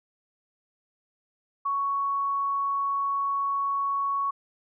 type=tone; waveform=sine; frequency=1113 Hz; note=C#6; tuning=7 cents sharp; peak=-24 dBFS; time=1.65-4.31 s; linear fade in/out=10 ms; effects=none